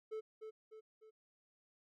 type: tone with echo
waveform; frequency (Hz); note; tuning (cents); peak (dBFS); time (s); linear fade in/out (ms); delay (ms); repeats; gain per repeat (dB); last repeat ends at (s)
triangle; 436.6; A4; -13; -38; 0.11-0.21; 20; 300; 3; -6; 1.11
effects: none